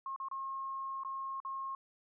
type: tone with dropouts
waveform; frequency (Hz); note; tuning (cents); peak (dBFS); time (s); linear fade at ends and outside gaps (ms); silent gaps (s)
sine; 1077; C6; +50; -37; 0.06-1.75; 2; 0.162-0.2 / 0.285-0.313 / 1.035-1.048 / 1.402-1.449
effects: none